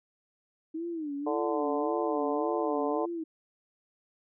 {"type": "tone with vibrato", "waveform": "sine", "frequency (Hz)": 311.1, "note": "D#4", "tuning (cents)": 0, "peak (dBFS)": -32, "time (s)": [0.74, 3.24], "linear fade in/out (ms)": 10, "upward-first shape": "sine", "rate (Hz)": 1.8, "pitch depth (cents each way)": 170}
{"type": "harmonic tone", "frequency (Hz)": 146.83, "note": "D3", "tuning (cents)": 0, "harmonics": [3, 4, 5, 6, 7], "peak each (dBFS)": [-31, -34, -35, -38, -37], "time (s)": [1.26, 3.06], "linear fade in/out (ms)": 10}
{"effects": []}